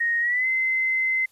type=tone with pitch glide; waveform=sine; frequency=1867 to 2060 Hz; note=A#6 to C7; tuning=+2 to -28 cents; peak=-20 dBFS; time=0-1.26 s; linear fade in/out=10 ms; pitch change=+170 cents; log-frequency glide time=0.2-0.47 s; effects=white hiss -61 dBFS RMS until 1.31 s + resampled to 32000 Hz